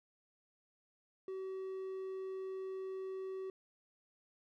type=tone; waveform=triangle; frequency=380.2 Hz; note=F#4; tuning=47 cents sharp; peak=-38 dBFS; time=1.28-3.5 s; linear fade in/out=2 ms; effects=none